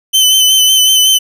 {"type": "tone with vibrato", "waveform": "sawtooth", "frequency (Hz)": 3049, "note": "G7", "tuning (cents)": -49, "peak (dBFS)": -3, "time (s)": [0.13, 1.19], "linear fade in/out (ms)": 20, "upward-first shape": "sine", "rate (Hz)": 5.4, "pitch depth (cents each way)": 29, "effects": []}